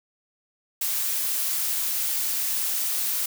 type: noise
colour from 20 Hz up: blue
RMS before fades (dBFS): -26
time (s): 0.81-3.26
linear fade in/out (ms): 5
effects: none